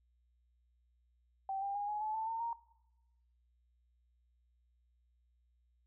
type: tone with pitch steps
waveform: sine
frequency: 776 / 796.4 / 817.4 / 838.9 / 861 / 883.7 / 907 / 930.9 Hz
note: G5 / G5 / G#5 / G#5 / A5 / A5 / A#5 / A#5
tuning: -18 / +27 / -28 / +17 / -38 / +7 / -48 / -3 cents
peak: -35 dBFS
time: 1.49-2.53 s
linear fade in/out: 2 ms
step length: 130 ms
effects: noise-tail reverb RT60 1.0 s tail -21 dB re dry + added 60 Hz sine -70 dBFS peak until 5.86 s